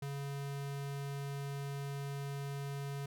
square tone, 140.2 Hz, C#3, 20 cents sharp, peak -39 dBFS, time 0.02-3.06 s, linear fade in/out 5 ms, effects none

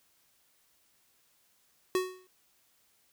square tone with exponential decay, 370 Hz, F#4, in tune, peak -24 dBFS, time 1.95-2.27 s, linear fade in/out 1 ms, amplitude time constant 69 ms, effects white hiss -69 dBFS RMS until 3.12 s

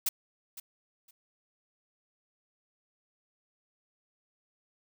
blue noise with echo, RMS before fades -28 dBFS, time 0.06-0.09 s, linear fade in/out 5 ms, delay 510 ms, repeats 2, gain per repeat -15 dB, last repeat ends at 1.11 s, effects none

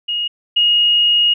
sine tone pair in turn, 2871 / 2871 Hz, F7 / F7, +47 / +47 cents, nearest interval unison, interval 0 cents, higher neither, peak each -17 / -10 dBFS, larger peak second, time 0.08-0.28 / 0.56-1.34 s, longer second, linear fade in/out 10 ms, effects none

